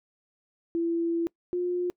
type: tone pair in turn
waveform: sine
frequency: 335.9 / 355.9 Hz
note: E4 / F4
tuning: +33 / +33 cents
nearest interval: minor second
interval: 100 cents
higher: second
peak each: -24 / -25 dBFS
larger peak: first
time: 0.75-1.27 / 1.53-1.9 s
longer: first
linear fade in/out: 0 ms
effects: noise-tail reverb RT60 0.1 s tail -24 dB re dry